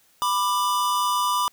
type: tone pair together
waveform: square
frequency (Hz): 989 / 1185.7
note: B5 / D6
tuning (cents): +2 / +16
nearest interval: minor third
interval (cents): 314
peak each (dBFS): -24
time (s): 0.22-1.48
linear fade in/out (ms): 0
effects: white hiss -60 dBFS RMS until 1.52 s